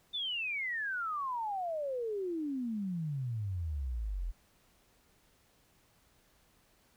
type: exponential sweep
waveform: sine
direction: down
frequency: 3604 to 40 Hz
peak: -33 dBFS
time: 0.13-4.32 s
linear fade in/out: 20 ms
effects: pink hiss -68 dBFS RMS until 6.96 s